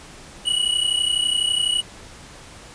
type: tone pair together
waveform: square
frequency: 2912 / 2944 Hz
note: F#7 / F#7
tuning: -28 / -9 cents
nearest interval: unison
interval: 19 cents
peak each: -22 dBFS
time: 0.45-1.82 s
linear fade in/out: 20 ms
effects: pink hiss -42 dBFS RMS until 2.74 s + resampled to 22050 Hz